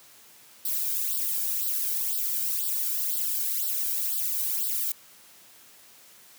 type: noise with flanger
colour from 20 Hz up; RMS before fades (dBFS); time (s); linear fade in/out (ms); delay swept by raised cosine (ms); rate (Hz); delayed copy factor
violet; -28; 0.65-4.92; 2; 0.22 to 1.32; 2; +0.95
effects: white hiss -53 dBFS RMS until 6.38 s + high-pass 100 Hz 12 dB/octave